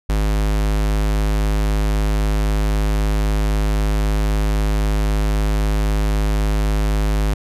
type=tone; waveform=square; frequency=51.91 Hz; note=G#1; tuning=in tune; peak=-16 dBFS; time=0.09-7.34 s; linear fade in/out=5 ms; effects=resampled to 32000 Hz